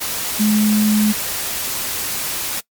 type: tone in noise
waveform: sine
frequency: 212.1 Hz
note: G#3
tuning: 37 cents sharp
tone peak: -12 dBFS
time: 0.39-1.13 s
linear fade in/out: 20 ms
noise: white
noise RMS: -23 dBFS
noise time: 0-2.61 s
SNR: +8 dB
effects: noise-tail reverb RT60 0.1 s tail -21 dB re dry + MP3 96 kbps